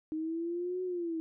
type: linear two-way sweep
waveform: sine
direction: up then down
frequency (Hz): 310.1 to 370 to 319.1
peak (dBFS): -32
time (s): 0.12-1.2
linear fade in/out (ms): 0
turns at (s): 0.83
effects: none